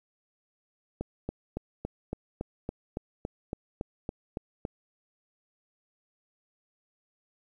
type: click train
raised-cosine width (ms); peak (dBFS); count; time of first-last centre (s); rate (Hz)
2; -19; 14; 1.01-4.651; 3.57
effects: 10-bit